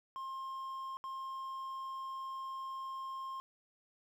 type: tone bursts at uneven times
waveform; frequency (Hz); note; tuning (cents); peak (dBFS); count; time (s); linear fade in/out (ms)
triangle; 1063; C6; +27; -38; 2; 0.16-0.97 / 1.04-3.4; 0
effects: 12-bit

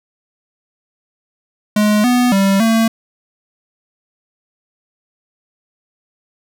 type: tone with pitch steps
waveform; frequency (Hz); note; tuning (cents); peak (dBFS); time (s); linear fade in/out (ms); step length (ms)
square; 210.3 / 246.8 / 195.5 / 225.5; G#3 / B3 / G3 / A3; +22 / -1 / -4 / +43; -11; 1.76-2.88; 5; 280
effects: none

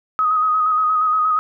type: tone with vibrato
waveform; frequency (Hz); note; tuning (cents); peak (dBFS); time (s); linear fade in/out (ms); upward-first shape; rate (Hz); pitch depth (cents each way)
sine; 1257; D#6; +17; -14; 0.19-1.39; 0; square; 8.5; 24
effects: none

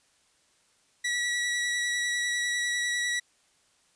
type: tone with vibrato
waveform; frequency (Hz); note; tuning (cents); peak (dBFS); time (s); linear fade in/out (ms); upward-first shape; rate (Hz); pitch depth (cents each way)
sawtooth; 1936; B6; -35; -23; 1.04-3.2; 10; sine; 10; 15
effects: white hiss -66 dBFS RMS until 3.95 s + resampled to 22050 Hz

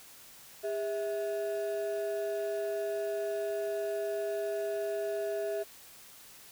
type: ring-modulated tone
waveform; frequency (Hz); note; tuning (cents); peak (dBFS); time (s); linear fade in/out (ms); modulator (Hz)
triangle; 529; C5; +19; -26; 0.63-5.64; 20; 123
effects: white hiss -53 dBFS RMS until 6.51 s

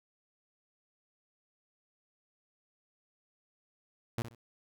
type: tone with echo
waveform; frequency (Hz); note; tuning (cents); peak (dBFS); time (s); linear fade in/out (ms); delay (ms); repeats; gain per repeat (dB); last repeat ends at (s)
sawtooth; 116.54; A#2; 0; -27; 4.18-4.22; 0; 64; 2; -12; 4.348
effects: none

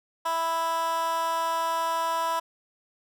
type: tone with high-pass filter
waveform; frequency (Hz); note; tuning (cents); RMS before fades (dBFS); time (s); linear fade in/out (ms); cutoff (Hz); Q
15% pulse; 329.6; E4; 0; -27; 0.25-2.4; 10; 880; 3.9
effects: none

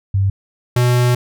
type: tone pair in turn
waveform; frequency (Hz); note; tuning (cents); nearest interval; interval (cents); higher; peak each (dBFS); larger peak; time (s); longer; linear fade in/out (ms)
sine / square; 97.6 / 122.97; G2 / B2; -7 / -7; major third; 400; second; -12; neither; 0.14-0.3 / 0.76-1.15; second; 5
effects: none

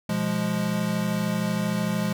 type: chord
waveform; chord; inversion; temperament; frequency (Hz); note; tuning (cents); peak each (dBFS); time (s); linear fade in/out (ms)
square; F diminished; second; equal; 123.47 / 174.61 / 207.7; Cb3 / F3 / Ab3; 0 / 0 / 0; -33 / -28 / -27; 0.09-2.13; 5
effects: none

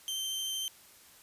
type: tone with vibrato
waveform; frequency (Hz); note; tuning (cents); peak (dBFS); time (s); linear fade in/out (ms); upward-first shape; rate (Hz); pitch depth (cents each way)
sawtooth; 3119; G7; -9; -30; 0.08-0.68; 0; square; 13; 8
effects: white hiss -57 dBFS RMS until 1.22 s + resampled to 32000 Hz

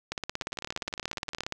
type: two click trains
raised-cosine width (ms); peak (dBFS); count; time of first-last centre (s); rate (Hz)
0.2; -21 / -14; 21 / 25; 0.42-1.435 / 0.12-1.524; 19.7 / 17.1
effects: none

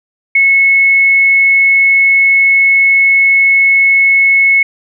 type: tone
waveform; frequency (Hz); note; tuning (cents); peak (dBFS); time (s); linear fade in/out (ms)
sine; 2193; C#7; -19; -5; 0.35-4.63; 5
effects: none

